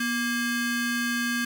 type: ring-modulated tone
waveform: 40% pulse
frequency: 932.3 Hz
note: A#5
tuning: in tune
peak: -21 dBFS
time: 0-1.45 s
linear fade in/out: 5 ms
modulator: 691 Hz
effects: 10-bit